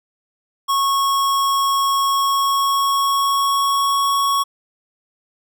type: tone with pitch glide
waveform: square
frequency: 1100 to 1110.9 Hz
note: C#6 to C#6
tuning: -14 to +3 cents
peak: -16 dBFS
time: 0.68-4.44 s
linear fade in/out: 20 ms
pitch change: +17 cents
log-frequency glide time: 2.07-4.16 s
effects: none